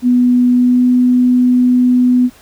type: tone with pitch glide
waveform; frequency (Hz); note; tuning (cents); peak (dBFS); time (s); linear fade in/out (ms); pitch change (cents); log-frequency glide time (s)
sine; 246.9 to 249; B3 to B3; 0 to +14; -7; 0.02-2.3; 50; +14; 0.55-0.85
effects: pink hiss -44 dBFS RMS until 2.41 s